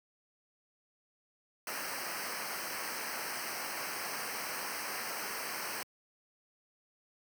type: noise with comb filter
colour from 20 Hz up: pink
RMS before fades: -39 dBFS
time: 1.67-5.83 s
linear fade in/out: 2 ms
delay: 0.28 ms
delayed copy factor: -1
effects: high-pass 150 Hz 12 dB/octave